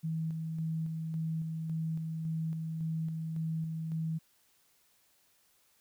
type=tone with tremolo; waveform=sine; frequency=160.9 Hz; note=E3; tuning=42 cents flat; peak=-31 dBFS; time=0.03-4.19 s; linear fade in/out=20 ms; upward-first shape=square; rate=1.8 Hz; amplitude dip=30%; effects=white hiss -69 dBFS RMS until 5.8 s